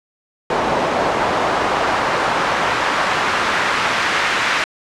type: noise with band-pass filter sweep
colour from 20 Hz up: pink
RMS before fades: -18 dBFS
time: 0.5-4.64 s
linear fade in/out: 2 ms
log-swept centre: 680 to 1800 Hz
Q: 1.1
effects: low-pass 8000 Hz 12 dB/octave